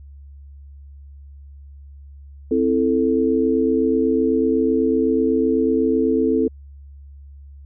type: chord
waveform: sine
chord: A minor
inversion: first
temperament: equal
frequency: 261.6 / 329.6 / 440 Hz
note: C4 / E4 / A4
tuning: 0 / 0 / 0 cents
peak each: -19 / -21 / -19 dBFS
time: 2.51-6.48 s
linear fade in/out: 5 ms
effects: added 70 Hz sine -38 dBFS peak until 7.65 s